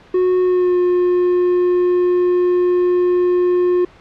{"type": "tone with pitch glide", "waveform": "triangle", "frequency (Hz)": [366, 357.6], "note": ["F#4", "F4"], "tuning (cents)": [-19, 41], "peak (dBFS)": -10, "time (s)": [0.14, 3.85], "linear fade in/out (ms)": 5, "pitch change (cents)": -40, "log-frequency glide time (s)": [0.41, 0.78], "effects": ["pink hiss -45 dBFS RMS until 4 s", "low-pass 3000 Hz 12 dB/octave"]}